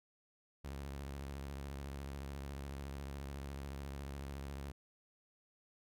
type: tone with vibrato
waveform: sawtooth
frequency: 69.3 Hz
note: C#2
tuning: in tune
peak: -39 dBFS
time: 0.64-4.72 s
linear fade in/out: 10 ms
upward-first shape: triangle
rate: 14 Hz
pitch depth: 100 cents each way
effects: none